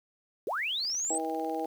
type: linear sweep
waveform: sine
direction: up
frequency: 329.6 to 8400 Hz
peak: -29 dBFS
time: 0.47-1.18 s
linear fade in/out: 2 ms
type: click train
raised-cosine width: 0.2 ms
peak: -34 dBFS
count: 18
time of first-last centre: 0.8-1.646 s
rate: 20.1 Hz
type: harmonic tone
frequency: 160.3 Hz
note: E3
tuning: 48 cents flat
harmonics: 2 / 3 / 4 / 5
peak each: -35 / -36 / -38 / -34 dBFS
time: 1.1-1.66 s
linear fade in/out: 5 ms
effects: 9-bit